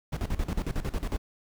brown noise with tremolo, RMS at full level -28 dBFS, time 0.12-1.18 s, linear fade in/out 10 ms, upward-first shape square, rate 11 Hz, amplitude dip 80%, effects none

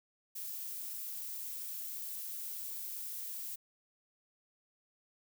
violet noise, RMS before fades -42 dBFS, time 0.35-3.56 s, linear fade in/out 10 ms, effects none

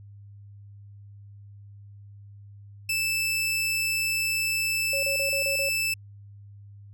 sawtooth tone, 2637 Hz, E7, in tune, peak -21 dBFS, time 2.89-5.94 s, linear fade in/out 5 ms
sine tone bursts, 554.4 Hz, C#5, in tune, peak -29 dBFS, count 6, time 4.93-5.689 s, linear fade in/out 2 ms, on 99 ms, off 33 ms
effects added 101 Hz sine -44 dBFS peak until 6.93 s

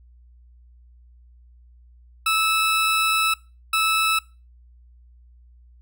20% pulse tone bursts at uneven times, 1308 Hz, E6, 14 cents flat, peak -13 dBFS, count 2, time 2.26-3.34 / 3.73-4.19 s, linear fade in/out 5 ms, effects noise-tail reverb RT60 0.3 s tail -21 dB re dry + added 60 Hz sine -48 dBFS peak until 5.81 s

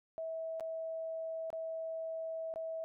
sine tone with dropouts, 649 Hz, E5, 27 cents flat, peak -37 dBFS, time 0.18-2.84 s, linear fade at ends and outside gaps 0 ms, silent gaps 0.598-0.607 / 1.503-1.529 / 2.539-2.559 s, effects none

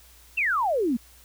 sine exponential sweep, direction down, 2800 to 218.1 Hz, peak -21 dBFS, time 0.37-0.97 s, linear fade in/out 10 ms, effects added 60 Hz sine -54 dBFS peak until 1.24 s + white hiss -54 dBFS RMS until 1.24 s

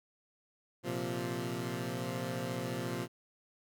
15% pulse chord, Bb suspended second, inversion none, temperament equal, 116.54 / 130.81 / 174.61 Hz, Bb2 / C3 / F3, 0 / 0 / 0 cents, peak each -33 dBFS, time 0.83-3.08 s, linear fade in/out 50 ms, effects none

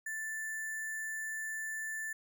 sine tone with sample-and-hold, 1762 Hz, A6, 2 cents sharp, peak -36 dBFS, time 0.06-2.13 s, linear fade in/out 5 ms, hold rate 8820 Hz, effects none

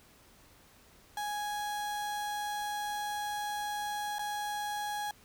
35% pulse tone with dropouts, 830.6 Hz, G#5, in tune, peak -32 dBFS, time 1.17-5.11 s, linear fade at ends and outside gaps 2 ms, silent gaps 4.185-4.192 s, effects pink hiss -60 dBFS RMS until 5.24 s

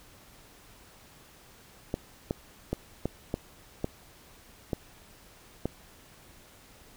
clicks, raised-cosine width 2 ms, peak -15 dBFS, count 8, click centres 1.941 / 2.309 / 2.73 / 3.056 / 3.341 / 3.844 / 4.732 / 5.656 s, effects pink hiss -55 dBFS RMS until 6.96 s

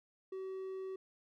triangle tone, 380 Hz, F#4, 46 cents sharp, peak -38 dBFS, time 0.32-0.96 s, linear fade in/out 5 ms, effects none

